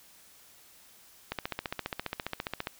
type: click train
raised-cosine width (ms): 0.3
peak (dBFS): -16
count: 21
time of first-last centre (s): 1.32-2.671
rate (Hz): 14.8
effects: white hiss -57 dBFS RMS until 2.79 s